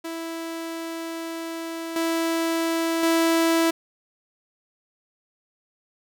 sawtooth tone with level steps, 329.6 Hz, E4, in tune, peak -26 / -18 / -14 dBFS, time 0.04-3.71 s, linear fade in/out 10 ms, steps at 1.96 / 3.03 s, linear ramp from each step 2 ms, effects none

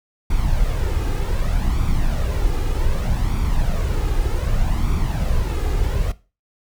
brown noise with flanger, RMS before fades -19 dBFS, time 0.3-6.12 s, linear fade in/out 5 ms, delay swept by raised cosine 0.86 to 2.46 ms, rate 0.65 Hz, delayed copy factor +0.55, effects noise-tail reverb RT60 0.3 s tail -17 dB re dry

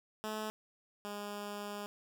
10% pulse tone pair in turn, 215.6 / 205.4 Hz, A3 / G#3, -35 / -19 cents, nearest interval minor second, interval 84 cents, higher first, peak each -29 / -32 dBFS, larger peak first, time 0.24-0.5 / 1.05-1.86 s, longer second, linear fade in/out 0 ms, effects none

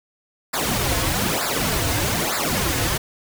pink noise with flanger, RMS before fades -22 dBFS, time 0.53-2.98 s, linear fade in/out 10 ms, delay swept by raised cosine 0.32 to 5.12 ms, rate 1.1 Hz, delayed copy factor -0.95, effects none

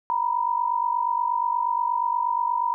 sine tone pair together, 939 / 987.4 Hz, A#5 / B5, +12 / -1 cents, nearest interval minor second, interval 87 cents, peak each -24 dBFS, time 0.1-2.74 s, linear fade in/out 0 ms, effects none

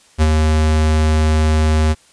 square tone with ADSR envelope, 77.78 Hz, D#2, in tune, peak -9 dBFS, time 0.18-1.95 s, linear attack 38 ms, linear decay 42 ms, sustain -3 dB, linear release 36 ms, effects white hiss -50 dBFS RMS until 2.12 s + resampled to 22050 Hz

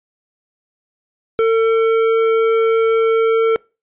sine tone with hard clipping, 450.4 Hz, A4, 40 cents sharp, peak -13 dBFS, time 1.39-3.56 s, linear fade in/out 0 ms, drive 10 dB, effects noise-tail reverb RT60 0.3 s tail -25 dB re dry + resampled to 8000 Hz

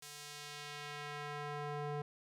square tone with band-pass filter sweep, 146.83 Hz, D3, in tune, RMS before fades -44 dBFS, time 0.02-2.02 s, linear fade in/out 5 ms, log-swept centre 8100 to 560 Hz, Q 0.71, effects none

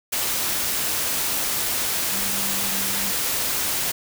sine tone in noise, 195.7 Hz, G3, 3 cents flat, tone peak -35 dBFS, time 2.12-3.12 s, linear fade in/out 10 ms, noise white, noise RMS -24 dBFS, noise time 0.12-3.92 s, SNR -14 dB, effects none

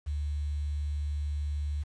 sine tone with quantisation, 73.42 Hz, D2, in tune, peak -29 dBFS, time 0.06-1.84 s, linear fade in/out 20 ms, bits 9, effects resampled to 22050 Hz

